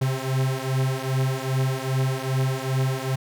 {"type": "beating tone pair", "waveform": "45% pulse", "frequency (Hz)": [130.81, 133.31], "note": ["C3", "C3"], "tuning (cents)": [0, 33], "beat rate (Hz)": 2.5, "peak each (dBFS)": -25, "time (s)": [0.01, 3.16], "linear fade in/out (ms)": 10, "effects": []}